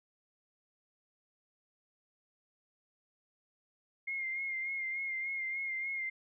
sine tone with vibrato, 2127 Hz, C7, 28 cents sharp, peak -34 dBFS, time 4.07-6.1 s, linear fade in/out 10 ms, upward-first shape sine, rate 3.4 Hz, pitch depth 36 cents each way, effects none

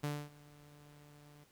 sawtooth tone with ADSR envelope, 146.83 Hz, D3, in tune, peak -30 dBFS, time 0.03-1.44 s, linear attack 11 ms, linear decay 250 ms, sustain -23 dB, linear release 5 ms, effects pink hiss -68 dBFS RMS until 1.51 s

